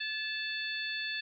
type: harmonic tone with a mistuned harmonic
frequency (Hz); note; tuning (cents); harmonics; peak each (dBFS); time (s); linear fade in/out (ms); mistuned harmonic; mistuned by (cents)
880; A5; 0; 2 / 3 / 4 / 5; -37 / -39 / -40 / -41; 0-1.21; 10; 2; -32
effects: none